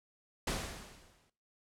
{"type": "noise with exponential decay", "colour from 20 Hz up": "pink", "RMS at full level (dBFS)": -33, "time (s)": [0.47, 1.3], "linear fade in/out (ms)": 5, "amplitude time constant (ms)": 180, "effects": ["noise-tail reverb RT60 0.4 s tail -18 dB re dry", "low-pass 10000 Hz 12 dB/octave"]}